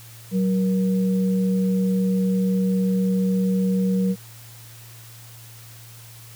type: tone pair together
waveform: sine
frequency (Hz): 188 / 473.7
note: F#3 / A#4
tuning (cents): +28 / +28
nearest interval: octave + major third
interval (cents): 1600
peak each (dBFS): -18 / -28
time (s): 0.31-4.16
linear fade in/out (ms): 50
effects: added 115 Hz sine -43 dBFS peak until 6.35 s + white hiss -46 dBFS RMS until 6.35 s